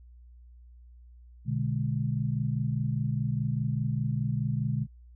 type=chord; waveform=sine; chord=G# diminished; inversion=first; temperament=equal with one note detuned; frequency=121.91 / 146.83 / 207.7 Hz; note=B2 / D3 / G#3; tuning=-22 / 0 / 0 cents; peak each=-29 / -30 / -34 dBFS; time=1.45-4.87 s; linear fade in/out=50 ms; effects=added 60 Hz sine -49 dBFS peak until 5.15 s